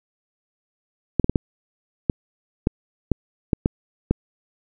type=clicks; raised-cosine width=3 ms; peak=-4 dBFS; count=10; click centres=1.197 / 1.244 / 1.296 / 1.358 / 2.098 / 2.671 / 3.117 / 3.532 / 3.659 / 4.11 s; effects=none